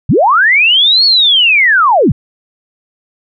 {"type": "linear two-way sweep", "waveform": "sine", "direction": "up then down", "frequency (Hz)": [81.9, 4435, 81.9], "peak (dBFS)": -5, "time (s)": [0.09, 2.12], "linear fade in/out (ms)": 5, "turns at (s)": 1.05, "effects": []}